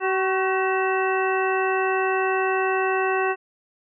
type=harmonic tone with a mistuned harmonic; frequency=380 Hz; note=F#4; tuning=46 cents sharp; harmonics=1 / 2 / 3 / 4 / 5 / 7; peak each=-23 / -26 / -28 / -29 / -30 / -31 dBFS; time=0-3.36 s; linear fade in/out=50 ms; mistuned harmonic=3; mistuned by=-44 cents; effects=none